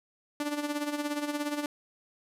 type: tone with tremolo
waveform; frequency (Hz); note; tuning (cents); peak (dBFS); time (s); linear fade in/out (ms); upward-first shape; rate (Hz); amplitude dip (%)
sawtooth; 293.7; D4; 0; -24; 0.4-1.66; 2; sine; 17; 65
effects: resampled to 32000 Hz + 11-bit